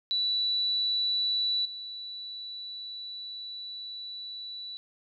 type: tone with level steps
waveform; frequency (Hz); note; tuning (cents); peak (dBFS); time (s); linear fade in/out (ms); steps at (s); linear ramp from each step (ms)
sine; 3951; B7; 0; -25 / -37; 0.11-4.77; 0; 1.65; 5
effects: none